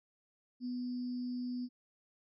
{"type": "tone with sample-and-hold", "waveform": "sine", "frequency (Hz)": 247.5, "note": "B3", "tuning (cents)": 4, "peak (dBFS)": -35, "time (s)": [0.6, 1.69], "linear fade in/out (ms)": 50, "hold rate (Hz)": 4900, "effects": ["MP3 32 kbps"]}